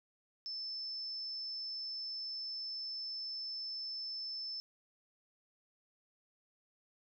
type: tone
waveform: sine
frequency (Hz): 5274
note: E8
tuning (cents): 0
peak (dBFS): -39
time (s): 0.46-4.6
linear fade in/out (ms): 0
effects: none